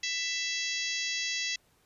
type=harmonic tone; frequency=663 Hz; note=E5; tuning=10 cents sharp; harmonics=3 / 4 / 5 / 6 / 7 / 8 / 9 / 10; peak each=-36 / -37 / -38 / -39 / -39 / -40 / -41 / -41 dBFS; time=0.03-1.56 s; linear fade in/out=5 ms; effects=pink hiss -67 dBFS RMS until 1.85 s + resampled to 32000 Hz